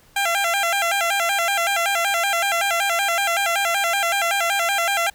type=tone with vibrato; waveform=15% pulse; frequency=736 Hz; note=F#5; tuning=9 cents flat; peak=-12 dBFS; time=0.16-5.1 s; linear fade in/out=5 ms; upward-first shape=square; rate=5.3 Hz; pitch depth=140 cents each way; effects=pink hiss -54 dBFS RMS until 5.14 s